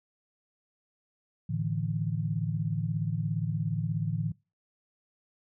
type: chord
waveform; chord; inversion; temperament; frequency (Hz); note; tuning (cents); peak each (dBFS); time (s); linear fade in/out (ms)
sine; A suspended fourth; none; equal with one note detuned; 110 / 147.85 / 164.81; A2 / D3 / E3; 0 / +12 / 0; -32; 1.49-4.32; 10
effects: noise-tail reverb RT60 0.3 s tail -25 dB re dry